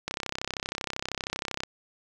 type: click train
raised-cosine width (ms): 0.2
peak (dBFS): -13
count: 52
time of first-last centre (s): 0.08-1.635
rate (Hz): 32.8
effects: none